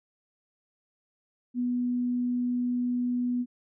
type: tone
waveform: sine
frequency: 245.7 Hz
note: B3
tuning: 9 cents flat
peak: -25 dBFS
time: 1.54-3.46 s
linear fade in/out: 50 ms
effects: none